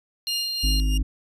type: tone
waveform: triangle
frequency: 4186 Hz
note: C8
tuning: in tune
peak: -25 dBFS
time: 0.27-0.8 s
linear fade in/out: 0 ms
type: tone with tremolo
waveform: sawtooth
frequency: 2822 Hz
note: F7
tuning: 17 cents sharp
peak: -23 dBFS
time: 0.27-0.98 s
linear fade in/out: 10 ms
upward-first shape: sine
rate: 3 Hz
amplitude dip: 75%
type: harmonic tone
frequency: 51.91 Hz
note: G#1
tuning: in tune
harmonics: 1 / 3 / 5 / 6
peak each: -19 / -35 / -33 / -39 dBFS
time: 0.63-1.03 s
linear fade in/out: 10 ms
effects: resampled to 32000 Hz